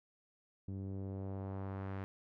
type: tone with low-pass filter sweep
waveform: sawtooth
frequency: 96.8 Hz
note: G2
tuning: 21 cents flat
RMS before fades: -42 dBFS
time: 0.68-2.04 s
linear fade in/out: 0 ms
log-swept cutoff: 270 to 1900 Hz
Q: 1.1
effects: none